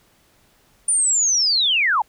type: linear sweep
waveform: sine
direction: down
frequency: 9397 to 784 Hz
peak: -15 dBFS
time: 0.88-2.02 s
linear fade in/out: 5 ms
effects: pink hiss -58 dBFS RMS until 2.08 s